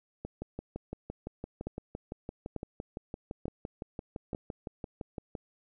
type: two click trains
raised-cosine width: 2 ms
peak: -24 / -22 dBFS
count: 31 / 4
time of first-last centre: 0.25-5.352 / 1.67-4.349 s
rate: 5.88 / 1.12 Hz
effects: none